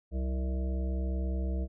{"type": "harmonic tone with a mistuned harmonic", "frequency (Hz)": 65.4, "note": "C2", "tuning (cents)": 0, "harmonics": [1, 3, 5, 7, 9, 10], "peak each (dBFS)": [-29, -39, -43, -46, -48, -49], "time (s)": [0.11, 1.68], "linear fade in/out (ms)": 50, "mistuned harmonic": 3, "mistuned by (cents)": -82, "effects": []}